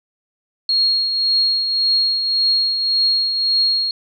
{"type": "tone with tremolo", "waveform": "sine", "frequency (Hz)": 4280, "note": "C8", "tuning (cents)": 38, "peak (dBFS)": -12, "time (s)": [0.69, 3.91], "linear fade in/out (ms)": 2, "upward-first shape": "triangle", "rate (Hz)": 1.8, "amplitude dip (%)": 50, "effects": []}